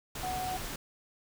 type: tone in noise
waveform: sine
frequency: 740 Hz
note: F#5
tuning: in tune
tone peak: -33 dBFS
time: 0.23-0.57 s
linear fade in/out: 5 ms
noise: pink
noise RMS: -39 dBFS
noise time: 0.15-0.76 s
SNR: +3 dB
effects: none